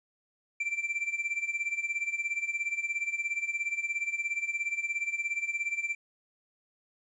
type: tone with tremolo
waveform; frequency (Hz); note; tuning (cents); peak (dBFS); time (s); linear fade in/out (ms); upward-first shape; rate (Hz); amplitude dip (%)
triangle; 2349; D7; 0; -25; 0.6-5.95; 5; sine; 17; 80
effects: resampled to 22050 Hz + 11-bit